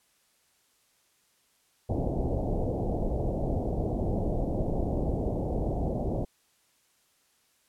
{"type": "low-pass noise", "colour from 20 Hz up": "pink", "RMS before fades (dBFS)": -29, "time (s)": [1.89, 6.25], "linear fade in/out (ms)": 10, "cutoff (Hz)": 740, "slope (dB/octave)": 48, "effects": ["white hiss -68 dBFS RMS until 7.68 s", "low-pass 12000 Hz 12 dB/octave"]}